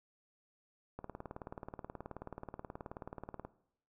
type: click train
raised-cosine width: 1 ms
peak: -29 dBFS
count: 47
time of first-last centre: 0.99-3.45 s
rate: 18.7 Hz
effects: noise-tail reverb RT60 0.7 s tail -18 dB re dry